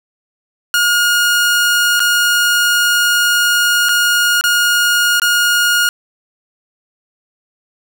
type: tone with dropouts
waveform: sawtooth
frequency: 1430 Hz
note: F6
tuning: 41 cents sharp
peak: -7 dBFS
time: 0.74-5.89 s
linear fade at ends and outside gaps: 1 ms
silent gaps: 1.995-2.002 / 3.887-3.891 / 4.411-4.439 / 5.198-5.218 s
effects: none